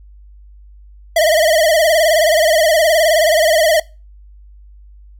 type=tone with vibrato; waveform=square; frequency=640 Hz; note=D#5; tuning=49 cents sharp; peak=-10 dBFS; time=1.16-3.8 s; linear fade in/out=5 ms; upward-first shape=sine; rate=19 Hz; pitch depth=100 cents each way; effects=noise-tail reverb RT60 0.3 s tail -23 dB re dry + added 50 Hz sine -38 dBFS peak until 5.19 s